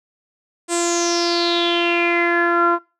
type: tone with low-pass filter sweep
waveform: sawtooth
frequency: 343.5 Hz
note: F4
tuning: 29 cents flat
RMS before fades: -18 dBFS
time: 0.68-2.79 s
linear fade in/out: 50 ms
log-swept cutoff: 8500 to 1200 Hz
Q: 7.5
effects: noise-tail reverb RT60 0.3 s tail -21 dB re dry